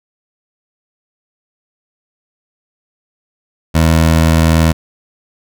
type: tone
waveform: 20% pulse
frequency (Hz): 81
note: E2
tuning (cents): -30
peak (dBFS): -3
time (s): 3.74-4.73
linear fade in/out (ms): 20
effects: none